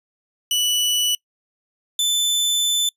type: tone pair in turn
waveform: sawtooth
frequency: 2960 / 3520 Hz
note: F#7 / A7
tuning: 0 / 0 cents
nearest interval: minor third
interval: 300 cents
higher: second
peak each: -14 dBFS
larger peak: neither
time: 0.51-1.15 / 1.99-2.89 s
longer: second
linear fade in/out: 2 ms
effects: noise-tail reverb RT60 0.1 s tail -25 dB re dry + resampled to 32000 Hz